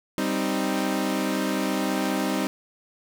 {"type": "chord", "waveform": "sawtooth", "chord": "C minor", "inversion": "second", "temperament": "equal", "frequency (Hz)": [196, 261.6, 311.1], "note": ["G3", "C4", "Eb4"], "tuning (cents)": [0, 0, 0], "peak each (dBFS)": -24, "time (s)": [0.18, 2.47], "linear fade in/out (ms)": 0, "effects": []}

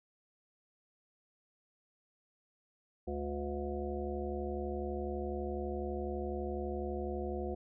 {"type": "harmonic tone", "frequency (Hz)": 72, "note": "D2", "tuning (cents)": -34, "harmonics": [1, 3, 5, 7, 9, 10], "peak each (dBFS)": [-40, -43, -39, -43, -48, -45], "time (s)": [3.07, 7.55], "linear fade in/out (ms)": 10, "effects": []}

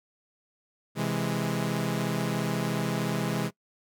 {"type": "chord", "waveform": "sawtooth", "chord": "C augmented", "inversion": "none", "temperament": "equal", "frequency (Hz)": [130.81, 164.81, 207.7], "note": ["C3", "E3", "G#3"], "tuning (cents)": [0, 0, 0], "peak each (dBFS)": [-28, -27, -27], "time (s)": [0.95, 3.51], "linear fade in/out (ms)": 50, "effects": ["noise-tail reverb RT60 0.1 s tail -22 dB re dry"]}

